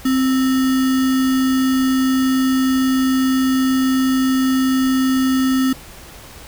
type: tone with sample-and-hold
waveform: sine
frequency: 261.6 Hz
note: C4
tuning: in tune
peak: -13 dBFS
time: 0.05-5.73 s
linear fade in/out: 5 ms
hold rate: 1575 Hz
effects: added 60 Hz sine -46 dBFS peak until 6.47 s + pink hiss -39 dBFS RMS until 6.47 s